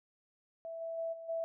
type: tone with level steps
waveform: sine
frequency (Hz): 659.3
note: E5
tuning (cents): 0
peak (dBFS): -40 / -37 / -34 / -44 / -33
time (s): 0.65-1.44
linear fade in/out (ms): 0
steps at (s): 0.8 / 0.97 / 1.12 / 1.28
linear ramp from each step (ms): 20
effects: none